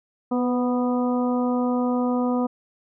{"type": "harmonic tone with a mistuned harmonic", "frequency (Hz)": 246.6, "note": "B3", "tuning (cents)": -2, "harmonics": [1, 2, 3, 4, 5], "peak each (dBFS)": [-21, -27, -31, -33, -35], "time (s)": [0.31, 2.47], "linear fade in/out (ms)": 10, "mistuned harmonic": 2, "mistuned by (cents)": 21, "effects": []}